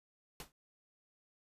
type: noise with exponential decay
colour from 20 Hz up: pink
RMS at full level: -42 dBFS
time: 0.4-0.52 s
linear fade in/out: 1 ms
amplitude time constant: 26 ms
effects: resampled to 32000 Hz